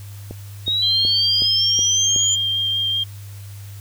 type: click train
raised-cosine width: 2 ms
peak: -18 dBFS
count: 6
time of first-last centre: 0.31-2.162 s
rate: 2.7 Hz
type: exponential sweep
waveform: sine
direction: up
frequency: 3729 to 7090 Hz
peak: -17 dBFS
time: 0.66-2.36 s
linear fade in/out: 20 ms
type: tone with vibrato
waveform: sine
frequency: 3194 Hz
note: G7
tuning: 32 cents sharp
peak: -18 dBFS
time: 0.82-3.04 s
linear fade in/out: 10 ms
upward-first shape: sine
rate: 5.2 Hz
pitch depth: 11 cents each way
effects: added 100 Hz sine -33 dBFS peak until 3.8 s + white hiss -46 dBFS RMS until 3.8 s